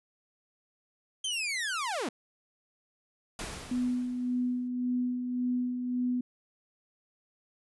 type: linear sweep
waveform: sawtooth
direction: down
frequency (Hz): 3188 to 198.6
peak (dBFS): -27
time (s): 1.24-2.09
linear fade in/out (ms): 5
type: noise with exponential decay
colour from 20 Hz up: pink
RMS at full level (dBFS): -36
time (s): 3.39-4.68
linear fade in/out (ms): 2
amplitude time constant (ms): 280
type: tone with tremolo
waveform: sine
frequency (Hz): 248.2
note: B3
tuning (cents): +9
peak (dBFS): -26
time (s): 3.71-6.21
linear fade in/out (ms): 5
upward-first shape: sine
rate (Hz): 1.8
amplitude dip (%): 45
effects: resampled to 24000 Hz